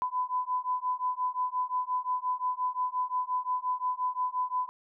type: beating tone pair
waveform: sine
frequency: 1001 / 1006.7 Hz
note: B5 / B5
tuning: +23 / +33 cents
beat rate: 5.7 Hz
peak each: -31 dBFS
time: 0.02-4.69 s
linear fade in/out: 0 ms
effects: none